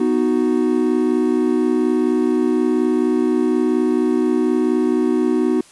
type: chord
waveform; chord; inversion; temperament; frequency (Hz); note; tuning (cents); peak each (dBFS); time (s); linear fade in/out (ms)
triangle; B major; none; equal; 246.9 / 311.1 / 370; B3 / D#4 / F#4; 0 / 0 / 0; -17 / -17 / -17; 0-5.61; 5
effects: white hiss -47 dBFS RMS until 5.71 s + resampled to 24000 Hz

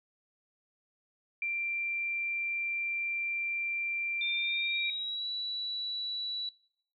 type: tone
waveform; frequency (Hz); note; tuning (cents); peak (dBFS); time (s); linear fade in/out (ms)
sine; 2362; D7; +9; -30; 1.42-4.9; 2
type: tone with pitch glide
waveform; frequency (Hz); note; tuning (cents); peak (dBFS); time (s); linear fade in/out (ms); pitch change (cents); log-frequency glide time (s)
sine; 3609 to 3936; A7 to B7; +43 to -7; -33; 4.21-6.49; 2; +150; 4.36-5.28
effects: noise-tail reverb RT60 0.7 s tail -23 dB re dry

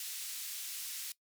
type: band-pass noise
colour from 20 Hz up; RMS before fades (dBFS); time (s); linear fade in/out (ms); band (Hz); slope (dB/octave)
white; -42; 0-1.12; 2; 2600 to 15000; 12
effects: noise-tail reverb RT60 0.1 s tail -19 dB re dry

